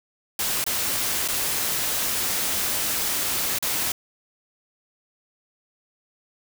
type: noise with dropouts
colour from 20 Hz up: white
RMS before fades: -25 dBFS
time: 0.39-3.92 s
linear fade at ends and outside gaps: 2 ms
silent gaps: 0.641-0.664 / 1.278-1.285 / 3.587-3.625 s
effects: none